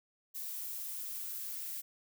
violet noise with high-pass filter sweep, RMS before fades -41 dBFS, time 0.34-1.82 s, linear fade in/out 20 ms, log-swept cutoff 520 to 1700 Hz, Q 1.8, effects none

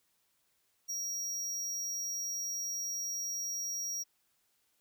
square tone, 5670 Hz, F8, 25 cents sharp, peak -35 dBFS, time 0.88-4.04 s, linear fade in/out 20 ms, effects white hiss -75 dBFS RMS until 4.8 s

